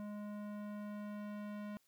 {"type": "tone with low-pass filter sweep", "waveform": "square", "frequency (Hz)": 207.7, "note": "G#3", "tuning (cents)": 0, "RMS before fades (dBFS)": -45, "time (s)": [0, 1.77], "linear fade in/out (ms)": 0, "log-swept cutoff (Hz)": [1200, 2400], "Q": 0.73, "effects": ["white hiss -75 dBFS RMS until 1.87 s"]}